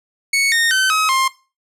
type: tone with pitch steps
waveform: sawtooth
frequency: 2217 / 1842.9 / 1531.9 / 1273.3 / 1058.4 Hz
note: C#7 / A#6 / G6 / D#6 / C6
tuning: 0 / -20 / -40 / +40 / +20 cents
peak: -10 dBFS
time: 0.33-1.28 s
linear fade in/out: 5 ms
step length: 190 ms
effects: noise-tail reverb RT60 0.3 s tail -18 dB re dry + low-pass 11000 Hz 12 dB/octave